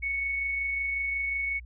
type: tone with amplitude modulation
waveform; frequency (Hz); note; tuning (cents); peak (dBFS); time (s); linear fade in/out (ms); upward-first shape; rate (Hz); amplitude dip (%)
sine; 2217; C#7; 0; -26; 0.02-1.6; 20; sine; 25.5; 25
effects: added 60 Hz sine -42 dBFS peak until 1.65 s